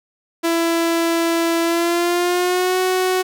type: tone with pitch glide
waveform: sawtooth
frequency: 333.9 to 370.5 Hz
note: E4 to F#4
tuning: +22 to +2 cents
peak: -12 dBFS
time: 0.43-3.23 s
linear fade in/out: 20 ms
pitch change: +180 cents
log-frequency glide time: 1.62-2.79 s
effects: none